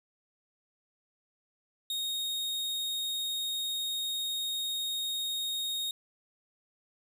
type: tone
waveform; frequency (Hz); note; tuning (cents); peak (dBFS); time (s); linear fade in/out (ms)
40% pulse; 3726; A#7; -2; -30; 1.9-5.91; 2
effects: none